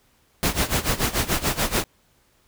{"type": "noise with tremolo", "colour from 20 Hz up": "pink", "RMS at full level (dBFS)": -20, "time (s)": [0.43, 1.84], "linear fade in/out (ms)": 0, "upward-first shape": "sine", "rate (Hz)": 6.9, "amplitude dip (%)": 85, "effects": ["pink hiss -62 dBFS RMS until 2.47 s"]}